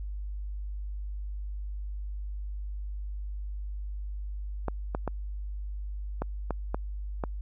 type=clicks; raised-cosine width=1 ms; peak=-16 dBFS; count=7; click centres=4.683 / 4.949 / 5.077 / 6.22 / 6.507 / 6.745 / 7.238 s; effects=added 50 Hz sine -33 dBFS peak until 7.41 s